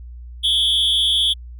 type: tone with amplitude modulation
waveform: triangle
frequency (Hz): 3364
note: G#7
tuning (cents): +22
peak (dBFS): -9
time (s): 0.43-1.34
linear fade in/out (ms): 20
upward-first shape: sine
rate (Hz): 255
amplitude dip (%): 95
effects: added 60 Hz sine -33 dBFS peak until 1.59 s